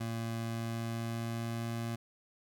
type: tone with pitch glide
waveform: 25% pulse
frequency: 114.5 to 115.76 Hz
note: A#2 to A#2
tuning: -31 to -12 cents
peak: -31 dBFS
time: 0-1.96 s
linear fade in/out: 10 ms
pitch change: +19 cents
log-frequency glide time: 0.37-1.71 s
effects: none